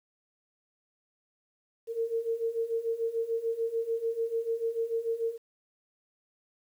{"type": "beating tone pair", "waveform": "sine", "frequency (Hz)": [453.4, 460.2], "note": ["A#4", "A#4"], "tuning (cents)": [-48, -22], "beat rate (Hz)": 6.8, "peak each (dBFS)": [-33, -30], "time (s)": [1.87, 5.38], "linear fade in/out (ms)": 50, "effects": ["10-bit"]}